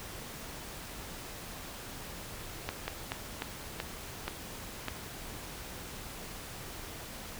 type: slowing click train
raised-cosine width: 0.3 ms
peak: -17 dBFS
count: 7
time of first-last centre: 2.69-4.883 s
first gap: 190 ms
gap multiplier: 1.26
effects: pink hiss -44 dBFS RMS until 7.39 s